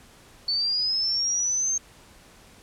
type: linear sweep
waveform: sine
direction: up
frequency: 4449 to 6400 Hz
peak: -22 dBFS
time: 0.48-1.78 s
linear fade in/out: 5 ms
effects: pink hiss -52 dBFS RMS until 2.62 s + low-pass 11000 Hz 12 dB/octave